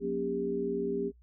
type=tone cluster; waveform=sine; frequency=180.8 / 238.2 / 278.1 / 400.6 Hz; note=F#3 / A#3 / C#4 / G4; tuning=-40 / +38 / +6 / +38 cents; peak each=-39 / -37 / -37 / -31 dBFS; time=0-1.12 s; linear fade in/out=50 ms; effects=noise-tail reverb RT60 0.1 s tail -22 dB re dry + added 60 Hz sine -56 dBFS peak until 1.22 s